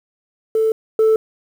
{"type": "tone pair in turn", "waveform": "sine", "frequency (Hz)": [441.7, 440.1], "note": ["A4", "A4"], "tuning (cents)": [7, 0], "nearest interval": "unison", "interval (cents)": 7, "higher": "first", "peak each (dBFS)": [-12, -8], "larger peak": "second", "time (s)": [[0.55, 0.72], [0.99, 1.16]], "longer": "neither", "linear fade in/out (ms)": 2, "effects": ["tanh soft clip ceiling -9 dBFS", "7-bit"]}